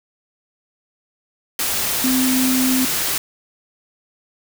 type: tone in noise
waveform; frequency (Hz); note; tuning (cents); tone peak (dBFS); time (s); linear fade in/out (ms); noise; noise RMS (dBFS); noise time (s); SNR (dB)
sine; 258.1; C4; -23; -16; 2.04-2.85; 2; white; -21; 1.59-3.18; +2
effects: none

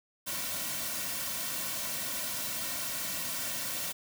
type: noise with comb filter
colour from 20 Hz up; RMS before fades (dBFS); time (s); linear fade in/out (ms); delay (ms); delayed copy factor
white; -35; 0.26-3.93; 20; 2.4; -0.65
effects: none

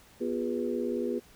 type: harmonic tone with a mistuned harmonic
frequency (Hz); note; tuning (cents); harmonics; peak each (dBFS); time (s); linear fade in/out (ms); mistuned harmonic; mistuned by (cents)
81.8; E2; -13; 3 / 4 / 5 / 6; -33 / -34 / -33 / -36; 0.2-1.2; 20; 4; +120
effects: pink hiss -57 dBFS RMS until 1.35 s

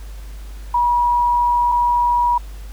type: tone pair in turn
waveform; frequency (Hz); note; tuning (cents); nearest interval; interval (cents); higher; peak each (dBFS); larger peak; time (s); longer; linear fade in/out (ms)
sine; 964 / 964; B5 / B5; -42 / -42; unison; 0; neither; -13; neither; 0.74-1.72 / 1.72-2.38; first; 5
effects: added 50 Hz sine -30 dBFS peak until 2.72 s + pink hiss -46 dBFS RMS until 2.72 s

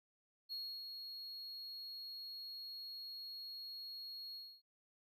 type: tone with ADSR envelope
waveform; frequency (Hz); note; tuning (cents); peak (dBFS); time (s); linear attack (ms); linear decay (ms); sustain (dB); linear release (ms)
triangle; 4307; C8; +49; -40; 0.49-4.62; 33; 300; -5; 270
effects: none

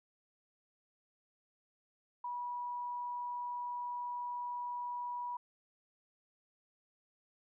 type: tone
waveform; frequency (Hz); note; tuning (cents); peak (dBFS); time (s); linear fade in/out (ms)
sine; 973; B5; -26; -37; 2.24-5.37; 5
effects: none

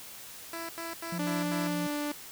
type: tone bursts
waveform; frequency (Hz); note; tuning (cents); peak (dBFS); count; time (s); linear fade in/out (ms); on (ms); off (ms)
10% pulse; 332.7; E4; +16; -28; 5; 0.53-1.674; 2; 160; 86
type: tone with vibrato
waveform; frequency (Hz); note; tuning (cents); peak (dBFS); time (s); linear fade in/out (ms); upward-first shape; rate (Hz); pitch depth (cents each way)
triangle; 174.61; F3; 0; -31; 1.12-1.87; 5; square; 14; 10
type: tone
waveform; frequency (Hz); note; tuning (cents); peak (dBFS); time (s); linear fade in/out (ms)
sawtooth; 293.7; D4; 0; -27; 1.19-2.12; 5
effects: white hiss -46 dBFS RMS until 2.31 s

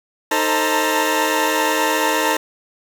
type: tone cluster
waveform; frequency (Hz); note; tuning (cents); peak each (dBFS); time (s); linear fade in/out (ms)
20% pulse; 311.5 / 446.3 / 526 / 888 / 943; D#4 / A4 / C5 / A5 / A#5; +2 / +25 / +9 / +16 / +20; -18; 0.31-2.37; 5
effects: none

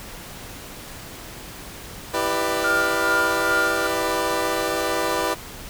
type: chord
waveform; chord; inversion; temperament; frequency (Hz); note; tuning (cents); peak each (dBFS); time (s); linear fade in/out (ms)
20% pulse; E minor seventh; none; equal with one note detuned; 329.6 / 392 / 493.9 / 595.5; E4 / G4 / B4 / D5; 0 / 0 / 0 / +24; -23 / -23 / -21 / -22; 2.13-5.35; 20
type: tone with tremolo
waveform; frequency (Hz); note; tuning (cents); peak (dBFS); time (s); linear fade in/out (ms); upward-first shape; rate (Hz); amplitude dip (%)
sine; 1411; F6; +17; -18; 2.64-3.87; 5; sine; 2.4; 60
effects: pink hiss -38 dBFS RMS until 5.69 s

